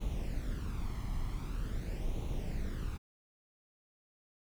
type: noise with flanger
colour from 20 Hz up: brown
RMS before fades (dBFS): -36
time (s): 0-2.98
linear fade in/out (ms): 20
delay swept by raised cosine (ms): 0.3 to 0.98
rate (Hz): 0.45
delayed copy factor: +0.6
effects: none